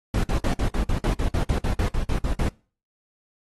brown noise bursts, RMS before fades -22 dBFS, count 16, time 0.14-2.485 s, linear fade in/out 2 ms, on 95 ms, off 55 ms, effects noise-tail reverb RT60 0.4 s tail -24 dB re dry + AAC 32 kbps

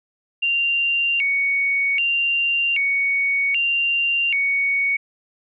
sine tone with vibrato, 2489 Hz, D#7, in tune, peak -17 dBFS, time 0.42-4.97 s, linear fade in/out 10 ms, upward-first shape square, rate 0.64 Hz, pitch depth 190 cents each way, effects none

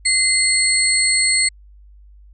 sine tone cluster, 2069 / 4340 / 8140 Hz, C7 / C#8 / C9, -20 / -37 / -49 cents, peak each -18 dBFS, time 0.05-1.49 s, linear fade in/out 10 ms, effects added 50 Hz sine -42 dBFS peak until 2.33 s

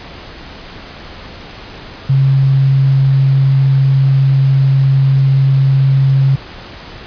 sine tone, 135.4 Hz, C#3, 40 cents flat, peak -7 dBFS, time 2.09-6.36 s, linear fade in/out 10 ms, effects pink hiss -32 dBFS RMS until 7.06 s + resampled to 11025 Hz

